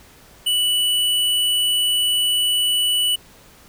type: tone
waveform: square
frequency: 2960 Hz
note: F#7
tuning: in tune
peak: -17 dBFS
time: 0.46-3.16 s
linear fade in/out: 10 ms
effects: pink hiss -48 dBFS RMS until 3.68 s